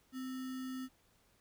sine tone with sample-and-hold, 258.6 Hz, C4, 20 cents flat, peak -39 dBFS, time 0.12-0.89 s, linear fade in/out 50 ms, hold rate 1575 Hz, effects pink hiss -71 dBFS RMS until 1.4 s

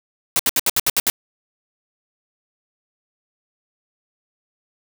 white noise bursts, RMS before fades -17 dBFS, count 8, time 0.36-1.1 s, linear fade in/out 0 ms, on 33 ms, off 68 ms, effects none

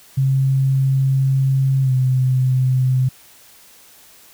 sine tone with pitch glide, 134.3 to 129.05 Hz, C3 to C3, +46 to -23 cents, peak -13 dBFS, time 0.17-3.09 s, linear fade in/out 10 ms, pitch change -69 cents, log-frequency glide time 1.82-1.92 s, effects white hiss -47 dBFS RMS until 4.33 s

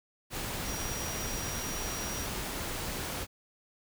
sine tone in noise, 5730 Hz, F8, 44 cents sharp, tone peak -40 dBFS, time 0.64-2.28 s, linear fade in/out 50 ms, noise pink, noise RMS -36 dBFS, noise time 0.3-3.27 s, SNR -7 dB, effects none

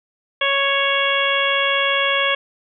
harmonic tone, 554.4 Hz, C#5, in tune, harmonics 1 / 2 / 3 / 4 / 5 / 6, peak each -23 / -23 / -23 / -23 / -23 / -23 dBFS, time 0.41-2.35 s, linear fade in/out 5 ms, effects none

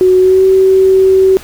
sine tone with pitch glide, 370 to 380.6 Hz, F#4 to F#4, 0 to +49 cents, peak -4 dBFS, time 0.01-1.37 s, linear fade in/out 0 ms, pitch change +49 cents, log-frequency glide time 0.19-0.44 s, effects added 72 Hz sine -36 dBFS peak until 1.43 s + pink hiss -33 dBFS RMS until 1.43 s

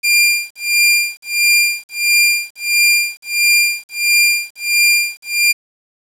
sawtooth tone with tremolo, 2395 Hz, D7, 33 cents sharp, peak -5 dBFS, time 0.03-5.53 s, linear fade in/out 20 ms, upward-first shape sine, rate 1.5 Hz, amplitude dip 100%, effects resampled to 32000 Hz + 7-bit

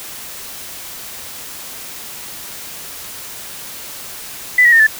sine tone with pitch steps, 1992 / 1907.5 / 1826.7 / 1749.2 Hz, B6 / A#6 / A#6 / A6, +14 / +39 / -36 / -11 cents, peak -6 dBFS, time 4.58-4.868 s, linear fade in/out 5 ms, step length 72 ms, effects white hiss -31 dBFS RMS until 4.99 s

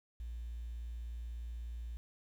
triangle tone, 58.27 Hz, A#1, in tune, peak -36 dBFS, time 0.2-1.97 s, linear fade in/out 0 ms, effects tanh soft clip ceiling -38 dBFS + 11-bit

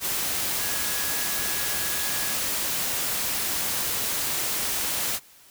sine tone in noise, 1673 Hz, G#6, 12 cents sharp, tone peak -37 dBFS, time 0.58-2.37 s, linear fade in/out 50 ms, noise white, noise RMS -27 dBFS, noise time 0-5.2 s, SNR -13 dB, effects white hiss -53 dBFS RMS until 5.5 s

